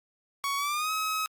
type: tone with pitch glide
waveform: sawtooth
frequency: 1118 to 1276.8 Hz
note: C#6 to D#6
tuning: +14 to +44 cents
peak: -24 dBFS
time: 0.44-1.26 s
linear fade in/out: 0 ms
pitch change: +230 cents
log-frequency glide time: 0.57-0.91 s
effects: Opus 48 kbps